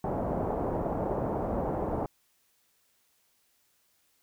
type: low-pass noise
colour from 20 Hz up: white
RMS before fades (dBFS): -31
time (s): 0.04-2.06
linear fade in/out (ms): 2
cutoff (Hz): 770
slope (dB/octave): 24
effects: white hiss -70 dBFS RMS until 4.22 s